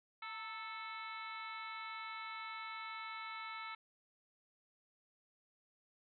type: harmonic tone with a mistuned harmonic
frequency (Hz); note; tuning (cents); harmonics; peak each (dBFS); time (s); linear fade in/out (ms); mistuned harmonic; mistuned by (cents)
439; A4; -4; 2 / 3 / 4 / 5 / 6 / 7 / 8 / 9; -51 / -47 / -56 / -49 / -58 / -62 / -61 / -55; 0.22-3.75; 5; 2; +61
effects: none